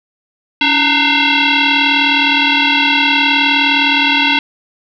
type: tone with frequency modulation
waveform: sine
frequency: 321.2 Hz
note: E4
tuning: 45 cents flat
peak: -9 dBFS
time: 0.61-4.39 s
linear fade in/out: 2 ms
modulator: 603 Hz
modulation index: 5.7
effects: none